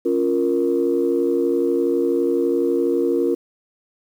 sine chord, Bb minor, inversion first, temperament equal, 277.2 / 349.2 / 466.2 Hz, Db4 / F4 / Bb4, 0 / 0 / 0 cents, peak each -22 / -19 / -20 dBFS, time 0.05-3.35 s, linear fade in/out 10 ms, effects tanh soft clip ceiling -8 dBFS + 8-bit

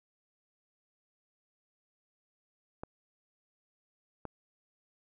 clicks, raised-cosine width 1 ms, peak -25 dBFS, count 2, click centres 2.835 / 4.253 s, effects none

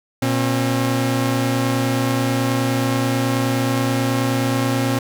sawtooth tone pair together, 119.91 / 269.2 Hz, A#2 / C4, +49 / +49 cents, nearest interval octave + major second, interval 1400 cents, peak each -16 dBFS, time 0.22-4.99 s, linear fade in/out 5 ms, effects none

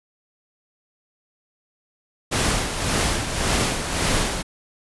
pink noise with tremolo, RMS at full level -20 dBFS, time 2.31-4.43 s, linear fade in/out 20 ms, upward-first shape sine, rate 1.8 Hz, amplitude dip 55%, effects resampled to 24000 Hz

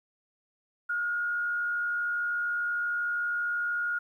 sine tone with frequency modulation, 1427 Hz, F6, 37 cents sharp, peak -27 dBFS, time 0.89-3.99 s, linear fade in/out 10 ms, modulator 72.9 Hz, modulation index 0.37, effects 11-bit

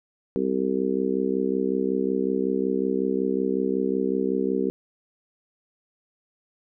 harmonic tone, 65.41 Hz, C2, in tune, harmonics 3 / 4 / 5 / 6 / 7, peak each -29 / -27 / -31 / -26 / -29 dBFS, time 0.36-4.7 s, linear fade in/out 0 ms, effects none

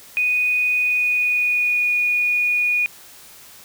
sine tone with pitch glide, 2482 to 2455 Hz, D#7 to D#7, -5 to -24 cents, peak -16 dBFS, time 0.17-2.86 s, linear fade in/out 0 ms, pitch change -19 cents, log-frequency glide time 0.77-1.91 s, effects white hiss -44 dBFS RMS until 3.64 s

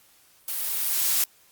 blue noise with level ramp, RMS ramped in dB -30 to -21 dBFS, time 0.48-1.24 s, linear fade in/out 2 ms, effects white hiss -58 dBFS RMS until 1.51 s + Opus 48 kbps

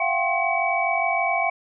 sine tone cluster, 683 / 730 / 775 / 1067 / 2276 Hz, F5 / F#5 / G5 / C6 / C#7, -39 / -24 / -20 / +34 / +45 cents, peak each -25 / -28 / -27 / -29 / -24 dBFS, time 0-1.5 s, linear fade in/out 5 ms, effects none

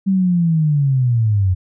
sine linear sweep, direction down, 196 to 89.3 Hz, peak -12 dBFS, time 0.06-1.55 s, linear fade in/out 20 ms, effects none

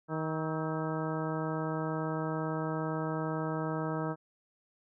harmonic tone with a mistuned harmonic, 157.8 Hz, D#3, 25 cents sharp, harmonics 1 / 2 / 3 / 4 / 5 / 6 / 7 / 8 / 10, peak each -35 / -37 / -39 / -40 / -45 / -42 / -47 / -42 / -47 dBFS, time 0.08-4.16 s, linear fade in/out 50 ms, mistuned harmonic 8, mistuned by +45 cents, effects none

